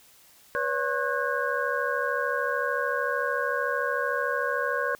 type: tone cluster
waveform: sine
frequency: 491.6 / 565 / 1083 / 1482 / 1624 Hz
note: B4 / C#5 / C#6 / F#6 / G#6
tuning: -8 / +33 / -41 / +2 / -39 cents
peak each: -31 dBFS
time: 0.55-4.95 s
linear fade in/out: 0 ms
effects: white hiss -56 dBFS RMS until 4.99 s